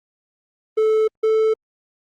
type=tone pair in turn; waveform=triangle; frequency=436.3 / 439.1 Hz; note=A4 / A4; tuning=-15 / -4 cents; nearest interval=unison; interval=11 cents; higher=second; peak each=-12 dBFS; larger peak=neither; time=0.77-1.08 / 1.23-1.54 s; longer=neither; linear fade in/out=10 ms; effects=Opus 24 kbps

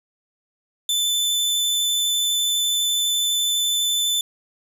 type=tone with vibrato; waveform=sawtooth; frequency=3520 Hz; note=A7; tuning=in tune; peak=-16 dBFS; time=0.89-4.21 s; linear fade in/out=2 ms; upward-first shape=sine; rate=12 Hz; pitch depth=9 cents each way; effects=none

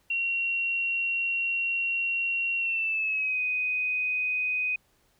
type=tone with pitch glide; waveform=sine; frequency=2742 to 2500 Hz; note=F7 to D#7; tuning=-32 to +8 cents; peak=-25 dBFS; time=0.1-4.76 s; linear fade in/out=5 ms; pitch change=-160 cents; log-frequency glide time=2.58-3.4 s; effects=pink hiss -67 dBFS RMS until 5.19 s

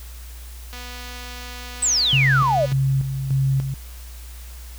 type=click train; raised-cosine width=0.2 ms; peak=-20 dBFS; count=492; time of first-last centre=0.73-2.726 s; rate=246 Hz
type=exponential sweep; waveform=sine; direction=down; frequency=8372 to 540 Hz; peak=-16 dBFS; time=1.82-2.66 s; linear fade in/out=10 ms
type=tone with tremolo; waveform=sine; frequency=134.8 Hz; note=C#3; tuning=48 cents flat; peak=-16 dBFS; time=2.13-3.74 s; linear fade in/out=0 ms; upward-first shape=square; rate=1.7 Hz; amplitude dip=55%
effects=added 60 Hz sine -35 dBFS peak until 4.78 s + white hiss -45 dBFS RMS until 4.78 s

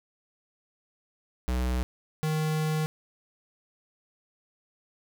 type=tone pair in turn; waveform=square; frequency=62.3 / 155.63 Hz; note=B1 / D#3; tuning=+16 / +1 cents; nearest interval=octave + major third; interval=1585 cents; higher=second; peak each=-26 dBFS; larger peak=neither; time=1.48-1.83 / 2.23-2.86 s; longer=second; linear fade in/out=0 ms; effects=none

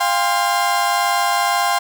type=chord; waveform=35% pulse; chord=F suspended second; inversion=none; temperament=equal with one note detuned; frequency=698.5 / 800.5 / 1046.5 Hz; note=F5 / G5 / C6; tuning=0 / +36 / 0 cents; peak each=-19 / -18 / -18 dBFS; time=0-1.79 s; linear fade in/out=10 ms; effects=none

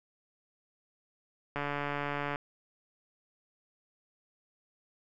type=click train; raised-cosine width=0.5 ms; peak=-19 dBFS; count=116; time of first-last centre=1.56-2.359 s; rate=144 Hz; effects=none

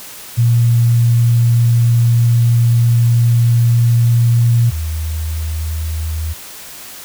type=tone pair in turn; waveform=sine; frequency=117.9 / 79.1 Hz; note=A#2 / D#2; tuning=+20 / +29 cents; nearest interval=perfect fifth; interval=691 cents; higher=first; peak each=-8 / -17 dBFS; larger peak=first; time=0.37-4.71 / 4.71-6.34 s; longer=first; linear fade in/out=20 ms; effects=white hiss -33 dBFS RMS until 7.04 s

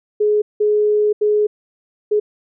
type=tone bursts at uneven times; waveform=sine; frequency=420.4 Hz; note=G#4; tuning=21 cents sharp; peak=-12 dBFS; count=4; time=0.2-0.42 / 0.6-1.13 / 1.21-1.47 / 2.11-2.2 s; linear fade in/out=10 ms; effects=none

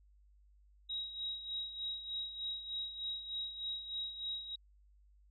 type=tone with tremolo; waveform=sine; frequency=3817 Hz; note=A#7; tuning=40 cents sharp; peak=-36 dBFS; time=0.89-4.56 s; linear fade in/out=10 ms; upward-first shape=sine; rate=3.3 Hz; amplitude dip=65%; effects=added 50 Hz sine -62 dBFS peak until 5.3 s

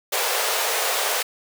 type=high-pass noise; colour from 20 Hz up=pink; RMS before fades=-23 dBFS; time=0.12-1.23 s; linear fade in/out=10 ms; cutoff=440 Hz; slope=48 dB/octave; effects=none

